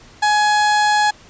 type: tone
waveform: 30% pulse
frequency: 840 Hz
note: G#5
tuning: 19 cents sharp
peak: -10 dBFS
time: 0.22-1.11 s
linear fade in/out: 10 ms
effects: pink hiss -45 dBFS RMS until 1.29 s + resampled to 16000 Hz